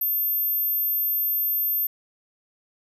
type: tone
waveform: sine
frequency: 13360 Hz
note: G#9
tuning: 9 cents sharp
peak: -21 dBFS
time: 0.01-1.87 s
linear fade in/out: 5 ms
effects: none